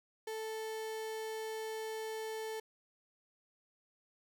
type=tone; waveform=35% pulse; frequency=440 Hz; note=A4; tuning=in tune; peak=-37 dBFS; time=0.27-2.6 s; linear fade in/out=5 ms; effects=none